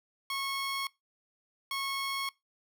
15% pulse tone bursts at uneven times, 1095 Hz, C#6, 22 cents flat, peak -26 dBFS, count 2, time 0.3-0.87 / 1.71-2.29 s, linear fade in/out 2 ms, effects noise-tail reverb RT60 0.2 s tail -22 dB re dry

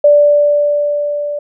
sine tone with level ramp, 585 Hz, D5, 7 cents flat, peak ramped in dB -3 to -17 dBFS, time 0.04-1.39 s, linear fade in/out 5 ms, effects none

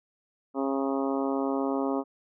harmonic tone with a mistuned harmonic, 136.3 Hz, C#3, 29 cents flat, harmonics 2 / 3 / 4 / 5 / 6 / 7 / 8 / 9, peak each -28 / -32 / -34 / -36 / -38 / -39 / -40 / -41 dBFS, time 0.54-2.04 s, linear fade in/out 50 ms, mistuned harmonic 9, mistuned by +20 cents, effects none

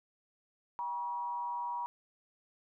sine tone with frequency modulation, 960 Hz, B5, 49 cents flat, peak -34 dBFS, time 0.79-1.86 s, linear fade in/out 0 ms, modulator 160 Hz, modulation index 0.44, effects none

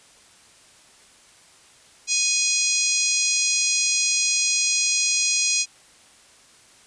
harmonic tone with a mistuned harmonic, 828 Hz, G#5, 5 cents flat, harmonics 3 / 4 / 5 / 6 / 7 / 8 / 9 / 10, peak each -26 / -33 / -28 / -27 / -27 / -23 / -33 / -33 dBFS, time 2.07-5.66 s, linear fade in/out 50 ms, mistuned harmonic 10, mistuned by +52 cents, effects white hiss -52 dBFS RMS until 6.86 s + resampled to 22050 Hz

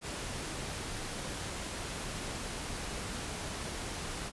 pink noise, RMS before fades -39 dBFS, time 0.01-4.32 s, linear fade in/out 50 ms, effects resampled to 24000 Hz

